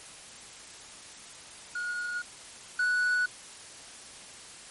triangle tone pair in turn, 1443 / 1475.9 Hz, F#6 / F#6, -44 / -5 cents, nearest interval unison, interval 39 cents, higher second, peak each -29 / -22 dBFS, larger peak second, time 1.75-2.22 / 2.79-3.26 s, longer neither, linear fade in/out 5 ms, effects white hiss -47 dBFS RMS until 4.7 s + MP3 48 kbps

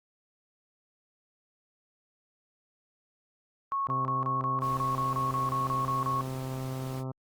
sine tone bursts, 1100 Hz, C#6, 14 cents flat, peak -27 dBFS, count 14, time 3.72-6.21 s, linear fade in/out 0 ms, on 150 ms, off 30 ms
harmonic tone, 130.81 Hz, C3, in tune, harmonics 1 / 2 / 3 / 4 / 5 / 6 / 7 / 8 / 9 / 10, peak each -34 / -40 / -44 / -46 / -48 / -50 / -51 / -52 / -53 / -54 dBFS, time 3.88-7.12 s, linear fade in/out 10 ms
pink noise, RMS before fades -47 dBFS, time 4.6-7.04 s, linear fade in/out 50 ms
effects Opus 48 kbps

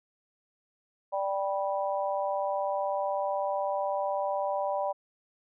harmonic tone, 196 Hz, G3, in tune, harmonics 3 / 4 / 5, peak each -30 / -32 / -34 dBFS, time 1.12-4.93 s, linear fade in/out 20 ms, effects none

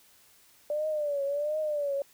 sine tone with vibrato, 587.3 Hz, D5, in tune, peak -27 dBFS, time 0.7-2.02 s, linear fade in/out 2 ms, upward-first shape triangle, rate 1.4 Hz, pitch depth 110 cents each way, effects white hiss -60 dBFS RMS until 2.13 s

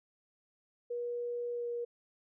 sine tone with pitch glide, 480.6 to 475.9 Hz, B4 to A#4, -47 to +36 cents, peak -34 dBFS, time 0.9-1.85 s, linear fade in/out 10 ms, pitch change -17 cents, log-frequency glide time 1.52-1.68 s, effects none

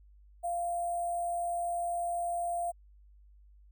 sine tone with sample-and-hold, 694 Hz, F5, 11 cents flat, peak -30 dBFS, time 0.43-2.72 s, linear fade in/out 20 ms, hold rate 8820 Hz, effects added 50 Hz sine -55 dBFS peak until 3.71 s

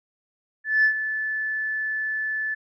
sine tone with ADSR envelope, 1742 Hz, A6, 18 cents flat, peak -13 dBFS, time 0.64-2.55 s, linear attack 200 ms, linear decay 90 ms, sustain -11 dB, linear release 15 ms, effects tanh soft clip ceiling -11 dBFS

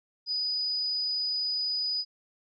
sine tone, 4964 Hz, D#8, 5 cents flat, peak -27 dBFS, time 0.26-2.05 s, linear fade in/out 50 ms, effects none

